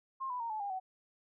sine tone with pitch steps, 1064 / 992.7 / 926.3 / 864.2 / 806.4 / 752.4 Hz, C6 / B5 / A#5 / A5 / G5 / F#5, +29 / +9 / -11 / -31 / +49 / +29 cents, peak -35 dBFS, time 0.2-0.8 s, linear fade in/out 20 ms, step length 100 ms, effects none

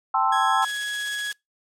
sine chord, A minor seventh, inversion third, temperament equal, 784 / 880 / 1046.5 / 1318.5 Hz, G5 / A5 / C6 / E6, 0 / 0 / 0 / 0 cents, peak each -24 dBFS, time 0.14-0.65 s, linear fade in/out 5 ms
30% pulse tone with pitch glide, 1661.2 to 1671.8 Hz, G#6 to G#6, 0 to +11 cents, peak -24 dBFS, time 0.32-1.32 s, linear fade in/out 5 ms, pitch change +11 cents, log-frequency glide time 0.49-0.65 s
blue noise with tremolo, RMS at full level -31 dBFS, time 0.62-1.33 s, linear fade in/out 2 ms, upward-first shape sine, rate 16 Hz, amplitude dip 45%
effects noise-tail reverb RT60 0.2 s tail -26 dB re dry + low-pass 8000 Hz 12 dB/octave

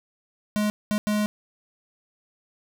square tone bursts at uneven times, 210 Hz, G#3, 19 cents sharp, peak -22 dBFS, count 3, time 0.56-0.7 / 0.91-0.98 / 1.07-1.26 s, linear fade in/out 0 ms, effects none

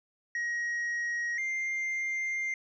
triangle tone pair in turn, 1892 / 2101 Hz, A#6 / C7, +25 / +7 cents, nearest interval major second, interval 182 cents, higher second, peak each -28 dBFS, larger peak neither, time 0.35-1.38 / 1.38-2.54 s, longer second, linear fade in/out 2 ms, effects resampled to 16000 Hz

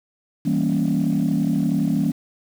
sine chord, E diminished seventh, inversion none, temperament equal with one note detuned, 163.77 / 196 / 233.1 / 277.2 Hz, E3 / G3 / Bb3 / Db4, -11 / 0 / 0 / 0 cents, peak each -22 dBFS, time 0.45-2.12 s, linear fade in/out 10 ms, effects tanh soft clip ceiling -12 dBFS + 7-bit

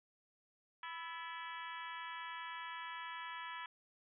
harmonic tone with a mistuned harmonic, 329.6 Hz, E4, in tune, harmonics 3 / 4 / 5 / 6 / 7 / 8 / 9 / 10, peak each -47 / -51 / -50 / -54 / -55 / -59 / -57 / -56 dBFS, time 0.83-3.66 s, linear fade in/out 2 ms, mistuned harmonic 5, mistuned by +68 cents, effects none

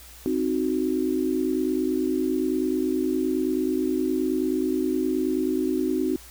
sine chord, C diminished, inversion none, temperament equal, 261.6 / 311.1 / 370 Hz, C4 / Eb4 / Gb4, 0 / 0 / 0 cents, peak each -26 dBFS, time 0.26-6.16 s, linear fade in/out 0 ms, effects added 60 Hz sine -48 dBFS peak until 6.3 s + white hiss -47 dBFS RMS until 6.3 s

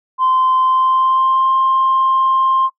sine tone with pitch glide, 1036 to 1055.9 Hz, C6 to C6, -17 to +15 cents, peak -10 dBFS, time 0.18-2.7 s, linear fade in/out 50 ms, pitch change +32 cents, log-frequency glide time 0.59-1.53 s, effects noise-tail reverb RT60 0.1 s tail -21 dB re dry + tanh soft clip ceiling -7 dBFS

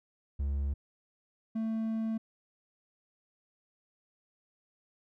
triangle tone pair in turn, 70.1 / 222.6 Hz, C#2 / A3, +20 / +20 cents, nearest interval octave + minor sixth, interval 2000 cents, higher second, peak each -27 / -28 dBFS, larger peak first, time 0.39-0.74 / 1.55-2.18 s, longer second, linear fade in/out 10 ms, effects none

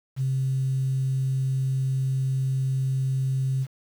sine tone, 132.5 Hz, C3, 22 cents sharp, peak -21 dBFS, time 0.16-3.67 s, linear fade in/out 50 ms, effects tanh soft clip ceiling -17 dBFS + 8-bit

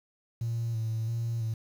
triangle tone with vibrato, 113.8 Hz, A#2, 41 cents flat, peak -25 dBFS, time 0.41-1.54 s, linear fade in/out 5 ms, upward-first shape square, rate 1.5 Hz, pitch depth 31 cents each way, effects tanh soft clip ceiling -25 dBFS + 9-bit

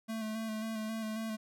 square tone with vibrato, 220 Hz, A3, in tune, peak -36 dBFS, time 0.08-1.37 s, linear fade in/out 20 ms, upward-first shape square, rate 3.7 Hz, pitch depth 23 cents each way, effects none

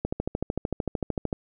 click train, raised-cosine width 2 ms, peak -13 dBFS, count 18, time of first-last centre 0.05-1.328 s, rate 13.3 Hz, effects none

